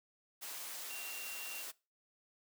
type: tone in noise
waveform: sine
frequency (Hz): 2756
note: F7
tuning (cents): -24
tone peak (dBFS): -46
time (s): 0.89-1.63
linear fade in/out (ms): 20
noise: white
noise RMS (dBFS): -45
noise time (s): 0.41-1.72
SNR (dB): -4
effects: noise-tail reverb RT60 0.3 s tail -22 dB re dry + high-pass 400 Hz 12 dB/octave